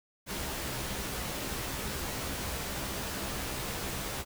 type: noise with comb filter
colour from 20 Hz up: pink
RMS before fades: -36 dBFS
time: 0.26-4.25 s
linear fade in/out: 50 ms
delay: 15 ms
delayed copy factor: +0.5
effects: none